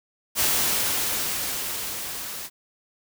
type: noise with level ramp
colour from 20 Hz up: white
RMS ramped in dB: -21 to -35 dBFS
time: 0.35-2.5 s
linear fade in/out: 50 ms
effects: none